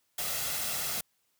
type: noise with comb filter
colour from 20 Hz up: white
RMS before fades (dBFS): -33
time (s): 0.18-1.01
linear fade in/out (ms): 5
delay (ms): 1.5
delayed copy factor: +0.5
effects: white hiss -74 dBFS RMS until 1.39 s + high-pass 60 Hz 12 dB/octave